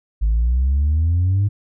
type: exponential sweep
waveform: sine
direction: up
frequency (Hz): 51.7 to 103.83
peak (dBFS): -12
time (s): 0.21-1.49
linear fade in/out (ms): 20
effects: tanh soft clip ceiling -12 dBFS